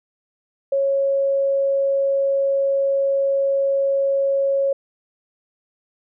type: tone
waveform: sine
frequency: 550 Hz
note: C#5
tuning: 14 cents flat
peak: -16 dBFS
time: 0.72-4.73 s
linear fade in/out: 5 ms
effects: none